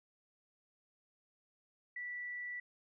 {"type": "tone", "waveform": "sine", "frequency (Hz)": 1961, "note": "B6", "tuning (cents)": -13, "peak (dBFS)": -40, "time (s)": [1.96, 2.6], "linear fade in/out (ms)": 5, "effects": []}